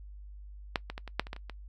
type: clicks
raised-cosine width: 0.3 ms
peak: -11 / -21 / -23 / -26 / -10 / -28 / -21 / -29 / -25 dBFS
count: 9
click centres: 0.758 / 0.9 / 0.979 / 1.077 / 1.196 / 1.269 / 1.331 / 1.364 / 1.497 s
effects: noise-tail reverb RT60 0.1 s tail -22 dB re dry + added 50 Hz sine -44 dBFS peak until 1.68 s